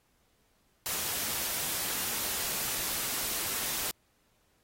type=noise; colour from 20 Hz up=white; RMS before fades=-33 dBFS; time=0.86-3.91 s; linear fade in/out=0 ms; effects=pink hiss -71 dBFS RMS until 4.63 s + AAC 48 kbps